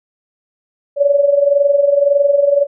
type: tone with amplitude modulation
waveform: sine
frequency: 568 Hz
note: C#5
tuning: 42 cents sharp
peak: -6 dBFS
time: 0.96-2.67 s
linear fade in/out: 50 ms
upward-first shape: sine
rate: 21.8 Hz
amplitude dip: 70%
effects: none